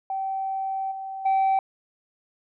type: tone with level steps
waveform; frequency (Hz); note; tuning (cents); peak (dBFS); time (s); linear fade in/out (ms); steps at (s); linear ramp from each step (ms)
sine; 772; G5; -27; -25 / -31 / -16; 0.1-1.59; 2; 0.91 / 1.25; 10
effects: tanh soft clip ceiling -17 dBFS